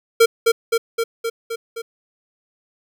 square tone with echo, 458.8 Hz, A#4, 28 cents flat, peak -9 dBFS, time 0.2-0.26 s, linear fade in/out 10 ms, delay 260 ms, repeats 6, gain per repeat -3 dB, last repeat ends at 1.82 s, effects none

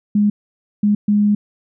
sine tone bursts at uneven times, 207.1 Hz, G#3, 5 cents flat, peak -11 dBFS, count 3, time 0.15-0.3 / 0.83-0.95 / 1.08-1.35 s, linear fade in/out 5 ms, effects none

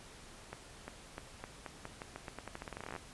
accelerating click train, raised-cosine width 0.5 ms, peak -27 dBFS, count 25, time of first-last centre 0.53-2.963 s, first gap 350 ms, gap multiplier 0.86, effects pink hiss -54 dBFS RMS until 3.13 s + resampled to 24000 Hz

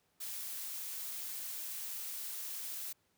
blue noise, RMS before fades -42 dBFS, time 0.2-2.93 s, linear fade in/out 10 ms, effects pink hiss -75 dBFS RMS until 3.17 s + high-pass 80 Hz 12 dB/octave

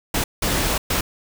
pink noise bursts at uneven times, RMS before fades -21 dBFS, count 3, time 0.14-0.24 / 0.42-0.78 / 0.9-1.01 s, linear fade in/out 5 ms, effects none

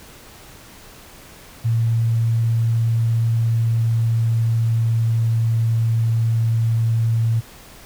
sine tone with pitch glide, 114.6 to 113.87 Hz, A#2 to A#2, -29 to -40 cents, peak -15 dBFS, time 1.64-7.41 s, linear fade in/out 20 ms, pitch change -11 cents, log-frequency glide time 3.24-5.55 s, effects pink hiss -43 dBFS RMS until 7.85 s

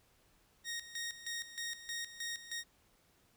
15% pulse tone with tremolo, 1865 Hz, A#6, in tune, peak -32 dBFS, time 0.64-2.64 s, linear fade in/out 50 ms, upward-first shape square, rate 3.2 Hz, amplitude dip 75%, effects pink hiss -70 dBFS RMS until 3.36 s

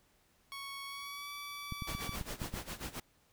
15% pulse tone with pitch glide, 1108.7 to 1151.1 Hz, C#6 to D6, 0 to -35 cents, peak -36 dBFS, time 0.52-2.16 s, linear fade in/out 0 ms, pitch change +65 cents, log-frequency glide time 0.86-1.3 s
clicks, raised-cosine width 5 ms, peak -27 dBFS, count 7, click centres 1.723 / 1.822 / 1.95 / 2.093 / 2.212 / 2.418 / 2.54 s
pink noise with tremolo, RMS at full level -40 dBFS, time 1.87-3 s, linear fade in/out 5 ms, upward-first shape sine, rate 7.4 Hz, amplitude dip 85%
effects pink hiss -70 dBFS RMS until 3.32 s

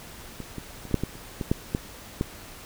clicks, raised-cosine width 3 ms, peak -23 / -21 / -27 / -24 / -7 / -13 / -29 / -16 / -8 / -11 / -11 dBFS, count 11, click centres 0.403 / 0.583 / 0.853 / 0.912 / 0.943 / 1.036 / 1.154 / 1.412 / 1.515 / 1.749 / 2.211 s, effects pink hiss -44 dBFS RMS until 2.65 s

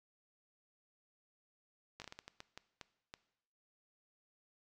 slowing click train, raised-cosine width 0.2 ms, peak -30 dBFS, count 11, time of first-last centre 2-3.139 s, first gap 18 ms, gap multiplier 1.38, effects noise-tail reverb RT60 0.8 s tail -18 dB re dry

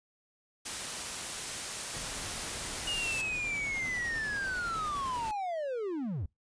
white noise, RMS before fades -37 dBFS, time 0.65-3.22 s, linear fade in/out 10 ms
pink noise with tremolo, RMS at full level -42 dBFS, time 1.94-5.31 s, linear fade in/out 0 ms, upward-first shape triangle, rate 10 Hz, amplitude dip 30%
triangle linear sweep, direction down, 2881 to 65.41 Hz, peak -30 dBFS, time 2.87-6.26 s, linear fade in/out 5 ms
effects noise-tail reverb RT60 0.2 s tail -26 dB re dry + resampled to 22050 Hz

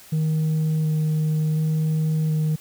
sine tone with vibrato, 156 Hz, D#3, 5 cents sharp, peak -16 dBFS, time 0.12-2.56 s, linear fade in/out 10 ms, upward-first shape square, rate 0.69 Hz, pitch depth 9 cents each way, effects tanh soft clip ceiling -18 dBFS + white hiss -47 dBFS RMS until 2.6 s

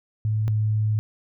sine tone pair in turn, 108 / 107.47 Hz, A2 / A2, -32 / -40 cents, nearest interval unison, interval 8 cents, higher first, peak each -20 / -19 dBFS, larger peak second, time 0.25-0.48 / 0.48-0.99 s, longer second, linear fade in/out 0 ms, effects none

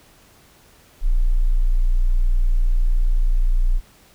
sine tone, 29.71 Hz, A#0, 34 cents sharp, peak -13 dBFS, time 1.01-3.81 s, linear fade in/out 50 ms, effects pink hiss -52 dBFS RMS until 4.14 s

